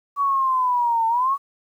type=linear two-way sweep; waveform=sine; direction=down then up; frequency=1137 to 895 to 1137 Hz; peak=-17 dBFS; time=0.16-1.38 s; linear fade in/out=50 ms; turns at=1.07 s; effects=9-bit